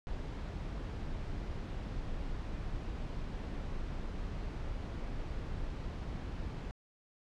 brown noise, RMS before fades -39 dBFS, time 0.07-6.71 s, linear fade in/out 0 ms, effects low-pass 5000 Hz 12 dB/octave

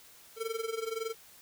square tone with amplitude modulation, 449.8 Hz, A4, 38 cents sharp, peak -31 dBFS, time 0.36-1.15 s, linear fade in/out 50 ms, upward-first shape sine, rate 21.6 Hz, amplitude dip 80%, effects white hiss -56 dBFS RMS until 1.41 s

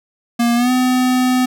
square tone with pitch glide, 236.3 to 253.3 Hz, A#3 to B3, +24 to +44 cents, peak -13 dBFS, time 0.39-1.46 s, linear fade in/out 10 ms, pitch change +120 cents, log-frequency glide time 0.55-0.71 s, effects none

